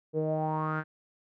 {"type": "tone with low-pass filter sweep", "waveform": "sawtooth", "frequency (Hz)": 155.7, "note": "D#3", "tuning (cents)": 2, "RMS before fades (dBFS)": -30, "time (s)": [0.13, 0.84], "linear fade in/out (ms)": 50, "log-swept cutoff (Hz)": [450, 1600], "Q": 6.9, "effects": []}